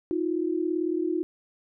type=tone pair together; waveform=sine; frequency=318.4 / 356.5 Hz; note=D#4 / F4; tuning=+40 / +36 cents; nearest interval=major second; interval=196 cents; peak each=-27 dBFS; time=0.11-1.23 s; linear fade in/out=0 ms; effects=none